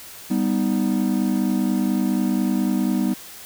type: chord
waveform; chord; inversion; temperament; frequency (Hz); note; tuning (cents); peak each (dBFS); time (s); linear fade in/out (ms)
triangle; G augmented; none; equal with one note detuned; 196.79 / 246.9 / 311.1; G3 / B3 / D#4; +7 / 0 / 0; -20 / -20 / -23; 0.3-3.14; 10
effects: white hiss -40 dBFS RMS until 3.45 s